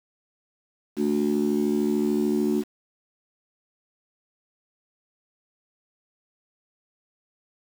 sine chord, D major, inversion second, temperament just, 220.2 / 293.7 / 367.1 Hz, A3 / D4 / F#4, +2 / 0 / -14 cents, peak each -23 / -24 / -24 dBFS, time 0.96-2.64 s, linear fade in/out 50 ms, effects tanh soft clip ceiling -15 dBFS + 7-bit

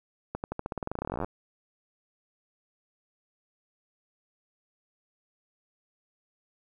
accelerating click train, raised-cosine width 1 ms, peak -18 dBFS, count 26, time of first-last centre 0.35-1.245 s, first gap 89 ms, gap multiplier 0.91, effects 10-bit

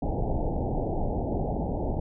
pink low-pass noise, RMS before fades -28 dBFS, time 0.02-2 s, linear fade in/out 5 ms, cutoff 860 Hz, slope 96 dB/octave, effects none

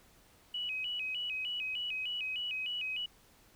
sine tone with vibrato, 2729 Hz, F7, 41 cents flat, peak -34 dBFS, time 0.54-3.06 s, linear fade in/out 5 ms, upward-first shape square, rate 3.3 Hz, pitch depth 130 cents each way, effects pink hiss -63 dBFS RMS until 3.55 s

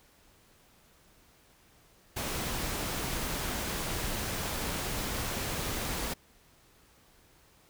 pink noise, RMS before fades -34 dBFS, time 2.16-6.14 s, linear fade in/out 10 ms, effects pink hiss -62 dBFS RMS until 7.69 s

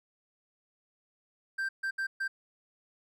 triangle tone bursts at uneven times, 1572 Hz, G6, 4 cents sharp, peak -28 dBFS, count 4, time 1.58-1.69 / 1.83-1.91 / 1.98-2.07 / 2.2-2.28 s, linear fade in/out 10 ms, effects none

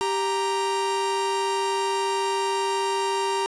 45% pulse tone pair together, 392.2 / 932.3 Hz, G4 / A#5, +1 / 0 cents, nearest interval octave + minor third, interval 1499 cents, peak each -26 / -25 dBFS, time 0.01-3.46 s, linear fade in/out 0 ms, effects resampled to 22050 Hz + 8-bit

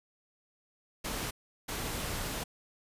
pink noise bursts at uneven times, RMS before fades -36 dBFS, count 2, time 1.04-1.31 / 1.68-2.44 s, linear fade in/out 10 ms, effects resampled to 32000 Hz

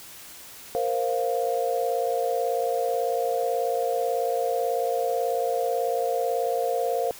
sine chord, Bb suspended second, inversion none, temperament just, 466.2 / 524.4 / 699.2 Hz, Bb4 / C5 / F5, 0 / +4 / +2 cents, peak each -27 dBFS, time 0.75-7.11 s, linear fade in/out 0 ms, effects white hiss -44 dBFS RMS until 7.19 s

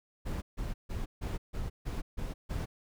brown noise bursts, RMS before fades -35 dBFS, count 8, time 0.25-2.66 s, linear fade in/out 20 ms, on 170 ms, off 150 ms, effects none

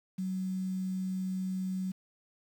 sine tone with quantisation, 187.4 Hz, F#3, 22 cents sharp, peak -31 dBFS, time 0.18-1.92 s, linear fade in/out 10 ms, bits 9, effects none

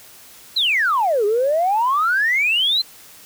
sine exponential two-way sweep, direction down then up, 4186 to 400 to 4186 Hz, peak -14 dBFS, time 0.56-2.82 s, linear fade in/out 10 ms, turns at 1.25 s, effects tanh soft clip ceiling -10 dBFS + white hiss -44 dBFS RMS until 3.25 s

